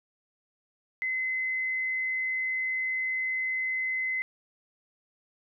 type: tone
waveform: sine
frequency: 2045 Hz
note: C7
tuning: 40 cents flat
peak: -27 dBFS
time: 1.02-4.22 s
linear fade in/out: 0 ms
effects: none